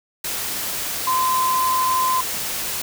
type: tone in noise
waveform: sine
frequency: 1030 Hz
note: C6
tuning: 28 cents flat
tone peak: -17 dBFS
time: 1.07-2.21 s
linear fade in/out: 5 ms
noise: white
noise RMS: -26 dBFS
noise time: 0.24-2.82 s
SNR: +6 dB
effects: none